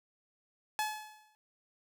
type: tone with exponential decay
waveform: sawtooth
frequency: 856 Hz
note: A5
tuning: 48 cents flat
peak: -25 dBFS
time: 0.79-1.35 s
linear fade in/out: 0 ms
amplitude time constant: 120 ms
effects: none